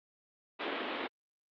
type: band-pass noise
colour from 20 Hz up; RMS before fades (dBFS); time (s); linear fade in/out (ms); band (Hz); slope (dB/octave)
pink; -37; 0.59-1.08; 20; 250 to 3700; 48
effects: Opus 48 kbps